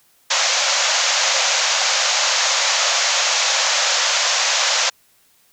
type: band-pass noise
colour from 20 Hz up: white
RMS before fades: -18 dBFS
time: 0.3-4.9 s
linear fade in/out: 10 ms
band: 510 to 7100 Hz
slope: 96 dB/octave
effects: white hiss -57 dBFS RMS until 5.52 s